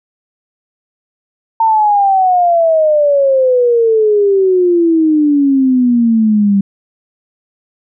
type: exponential sweep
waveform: sine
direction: down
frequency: 910 to 195.6 Hz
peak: -7 dBFS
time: 1.6-6.61 s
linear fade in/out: 5 ms
effects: none